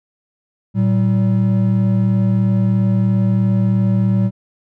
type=tone pair together; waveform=triangle; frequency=113.94 / 190.9 Hz; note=A#2 / G3; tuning=-39 / -46 cents; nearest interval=major sixth; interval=893 cents; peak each=-13 dBFS; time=0.74-4.31 s; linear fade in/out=50 ms; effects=none